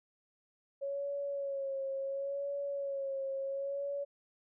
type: tone with vibrato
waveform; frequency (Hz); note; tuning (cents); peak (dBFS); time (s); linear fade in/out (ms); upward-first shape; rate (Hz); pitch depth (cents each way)
sine; 553; C#5; -4; -34; 0.81-4.05; 20; sine; 0.71; 38
effects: none